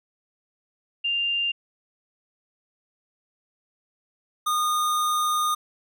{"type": "tone pair in turn", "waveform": ["sine", "square"], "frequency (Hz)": [2794, 1225.3], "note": ["F7", "D#6"], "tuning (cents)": [0, -27], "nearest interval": "octave + major second", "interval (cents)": 1427, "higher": "first", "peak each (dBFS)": [-22, -22], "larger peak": "neither", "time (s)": [[1.04, 1.52], [4.46, 5.55]], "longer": "second", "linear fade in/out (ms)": 10, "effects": []}